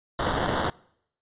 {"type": "noise with sample-and-hold", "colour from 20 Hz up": "violet", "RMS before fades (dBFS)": -26, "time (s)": [0.19, 0.7], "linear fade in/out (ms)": 2, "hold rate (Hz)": 2450, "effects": ["noise-tail reverb RT60 0.7 s tail -24 dB re dry", "resampled to 8000 Hz"]}